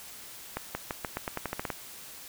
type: accelerating click train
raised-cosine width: 0.5 ms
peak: -16 dBFS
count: 12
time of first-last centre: 0.57-1.702 s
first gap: 180 ms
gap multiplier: 0.88
effects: white hiss -46 dBFS RMS until 2.28 s